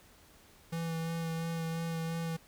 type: tone with vibrato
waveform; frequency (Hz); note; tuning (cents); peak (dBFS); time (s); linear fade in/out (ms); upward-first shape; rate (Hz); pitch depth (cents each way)
square; 164.81; E3; 0; -34; 0.72-2.37; 10; sine; 2.9; 16
effects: pink hiss -60 dBFS RMS until 2.47 s